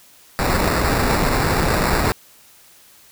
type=noise with sample-and-hold; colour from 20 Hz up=pink; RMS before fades=-18 dBFS; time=0.39-2.12 s; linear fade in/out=0 ms; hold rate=3150 Hz; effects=white hiss -49 dBFS RMS until 3.11 s